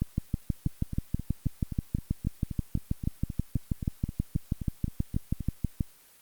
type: two click trains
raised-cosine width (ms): 5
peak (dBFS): -14 / -21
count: 37 / 19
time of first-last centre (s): 0.02-5.808 / 0.67-5.407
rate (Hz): 6.22 / 3.8
effects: white hiss -57 dBFS RMS until 6.21 s + Opus 24 kbps